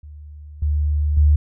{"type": "tone with level steps", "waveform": "sine", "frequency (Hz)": 74.4, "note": "D2", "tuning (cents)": 23, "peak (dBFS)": [-35, -16, -10], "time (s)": [0.03, 1.36], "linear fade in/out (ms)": 5, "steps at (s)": [0.62, 1.17], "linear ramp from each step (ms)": 5, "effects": []}